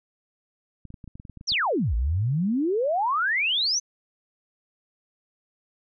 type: clicks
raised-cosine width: 5 ms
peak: -29 dBFS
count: 12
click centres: 0.853 / 0.904 / 0.942 / 1.042 / 1.077 / 1.155 / 1.199 / 1.252 / 1.297 / 1.373 / 1.411 / 1.52 s
type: exponential two-way sweep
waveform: sine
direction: down then up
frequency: 6272 to 53.3 to 6272 Hz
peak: -21 dBFS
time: 1.47-3.8 s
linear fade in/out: 20 ms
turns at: 1.95 s
effects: none